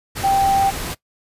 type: tone in noise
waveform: sine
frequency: 784 Hz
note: G5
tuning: in tune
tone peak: -13 dBFS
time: 0.23-0.71 s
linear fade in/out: 20 ms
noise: pink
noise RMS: -27 dBFS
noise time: 0.15-0.95 s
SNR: +11 dB
effects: noise-tail reverb RT60 0.1 s tail -19 dB re dry + resampled to 32000 Hz